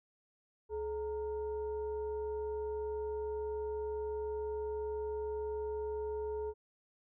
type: tone with frequency modulation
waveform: sine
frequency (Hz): 426.5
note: G#4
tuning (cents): +46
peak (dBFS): -35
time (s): 0.69-6.54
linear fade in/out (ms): 50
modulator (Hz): 495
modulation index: 0.51
effects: none